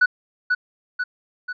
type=tone with echo; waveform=triangle; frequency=1480 Hz; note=F#6; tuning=in tune; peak=-9 dBFS; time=0.01-0.06 s; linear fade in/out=10 ms; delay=490 ms; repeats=3; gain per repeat=-5 dB; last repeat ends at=1.53 s; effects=tanh soft clip ceiling -8 dBFS + resampled to 11025 Hz